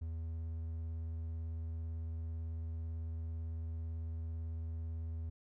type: tone with vibrato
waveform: triangle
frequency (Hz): 81.4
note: E2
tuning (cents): -21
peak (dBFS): -36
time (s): 0.01-5.3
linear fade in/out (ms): 10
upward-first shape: sine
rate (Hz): 18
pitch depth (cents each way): 15
effects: none